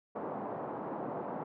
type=band-pass noise; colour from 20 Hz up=white; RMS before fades=-39 dBFS; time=0.15-1.44 s; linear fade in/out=10 ms; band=150 to 910 Hz; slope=24 dB/octave; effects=none